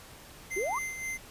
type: tone with tremolo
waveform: square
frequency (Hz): 2077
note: C7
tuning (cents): -13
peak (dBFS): -33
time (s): 0.5-1.18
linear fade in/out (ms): 20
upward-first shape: sine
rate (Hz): 3.8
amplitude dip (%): 50
type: exponential sweep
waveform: sine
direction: up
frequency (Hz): 349.2 to 1226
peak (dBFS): -29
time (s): 0.56-0.79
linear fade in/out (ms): 10
effects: pink hiss -50 dBFS RMS until 1.3 s + resampled to 32000 Hz